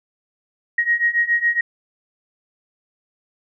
sine beating tone pair, 1881 / 1888.2 Hz, A#6 / A#6, +15 / +22 cents, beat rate 7.2 Hz, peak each -20 / -18 dBFS, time 0.78-1.61 s, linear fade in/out 5 ms, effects none

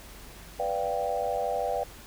sine chord, G dominant seventh, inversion first, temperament equal, 493.9 / 587.3 / 698.5 / 784 Hz, B4 / D5 / F5 / G5, 0 / 0 / 0 / 0 cents, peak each -32 dBFS, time 0.59-1.84 s, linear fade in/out 10 ms, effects added 48 Hz sine -49 dBFS peak until 2.06 s + pink hiss -48 dBFS RMS until 2.06 s

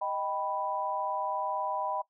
sine chord, Eb augmented, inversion none, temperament equal, 622.3 / 784 / 987.8 Hz, Eb5 / G5 / B5, 0 / 0 / 0 cents, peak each -36 / -34 / -33 dBFS, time 0.01-2.02 s, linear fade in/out 10 ms, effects noise-tail reverb RT60 0.1 s tail -18 dB re dry

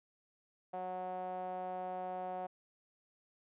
sawtooth tone with band-pass filter, 183.5 Hz, F#3, 14 cents flat, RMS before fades -41 dBFS, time 0.73-2.47 s, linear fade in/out 10 ms, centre 690 Hz, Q 5.5, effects resampled to 8000 Hz

